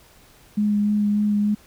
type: tone with vibrato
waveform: sine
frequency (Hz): 207.7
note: G#3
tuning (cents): 0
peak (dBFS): -17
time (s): 0.57-1.55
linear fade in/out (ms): 10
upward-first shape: sine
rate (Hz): 3.4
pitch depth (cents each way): 14
effects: pink hiss -52 dBFS RMS until 1.66 s